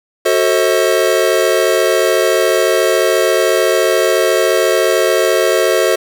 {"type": "chord", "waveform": "square", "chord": "F# diminished seventh", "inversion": "none", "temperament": "just", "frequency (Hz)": [370, 444, 532.8, 639.4], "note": ["F#4", "A4", "C5", "Eb5"], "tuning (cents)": [0, 16, 31, 47], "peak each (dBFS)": -17, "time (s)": [0.25, 5.96], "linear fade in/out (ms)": 10, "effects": []}